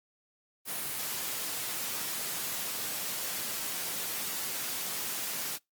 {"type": "high-pass noise", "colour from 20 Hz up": "white", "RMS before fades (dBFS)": -35, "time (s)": [0.65, 5.59], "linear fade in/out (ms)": 50, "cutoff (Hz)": 110, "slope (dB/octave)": 24, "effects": ["noise-tail reverb RT60 0.2 s tail -26 dB re dry", "Opus 32 kbps"]}